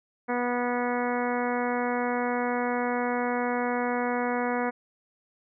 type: harmonic tone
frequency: 244.3 Hz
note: B3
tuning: 19 cents flat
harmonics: 1 / 2 / 3 / 4 / 5 / 6 / 7 / 8 / 9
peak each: -30 / -30 / -32 / -34 / -38 / -37 / -39 / -40 / -40 dBFS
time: 0.28-4.71 s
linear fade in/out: 20 ms
effects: none